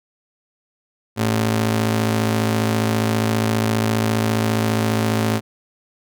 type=ring-modulated tone; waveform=sawtooth; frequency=164.81 Hz; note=E3; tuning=in tune; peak=-10 dBFS; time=1.16-5.41 s; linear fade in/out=50 ms; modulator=55 Hz; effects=none